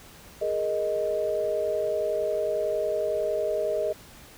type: chord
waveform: sine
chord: Ab suspended second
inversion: none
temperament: equal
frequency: 415.3 / 466.2 / 622.3 Hz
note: Ab4 / Bb4 / Eb5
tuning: 0 / 0 / 0 cents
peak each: -30 / -31 / -26 dBFS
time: 0.41-3.93 s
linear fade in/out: 10 ms
effects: pink hiss -49 dBFS RMS until 4.37 s